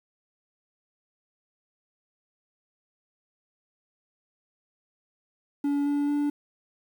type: tone with pitch steps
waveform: triangle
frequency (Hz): 285.3 / 287.9 / 290.6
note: C#4 / D4 / D4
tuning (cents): +50 / -34 / -18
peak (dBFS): -21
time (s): 5.64-6.3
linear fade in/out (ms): 5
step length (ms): 220
effects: 9-bit